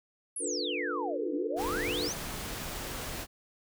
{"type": "exponential two-way sweep", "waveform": "sine", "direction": "down then up", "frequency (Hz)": [11280, 272.6, 6500], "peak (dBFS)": -33, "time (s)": [0.36, 2.13], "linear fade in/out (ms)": 5, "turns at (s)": 1.34}
{"type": "chord", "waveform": "sine", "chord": "B half-diminished seventh", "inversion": "first", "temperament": "just", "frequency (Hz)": [296.3, 355.6, 444.5, 493.9], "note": ["D4", "F4", "A4", "B4"], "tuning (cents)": [15, 31, 18, 0], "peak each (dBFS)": -38, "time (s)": [0.39, 2.11], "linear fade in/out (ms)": 50}
{"type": "noise", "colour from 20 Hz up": "pink", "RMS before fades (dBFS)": -38, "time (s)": [1.56, 3.27], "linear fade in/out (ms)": 50}
{"effects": []}